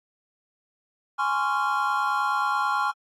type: chord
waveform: triangle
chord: Db major seventh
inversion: second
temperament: just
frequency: 831.5 / 1039.4 / 1108.7 / 1385.9 Hz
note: Ab5 / C6 / Db6 / F6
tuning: +2 / -12 / 0 / -14 cents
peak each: -26 / -27 / -26 / -25 dBFS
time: 1.18-2.92 s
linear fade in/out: 20 ms
effects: AAC 48 kbps